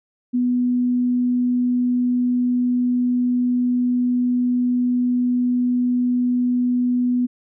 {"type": "tone", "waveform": "sine", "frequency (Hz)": 246.9, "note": "B3", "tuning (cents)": 0, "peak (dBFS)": -16, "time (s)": [0.33, 7.27], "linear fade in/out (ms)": 20, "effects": []}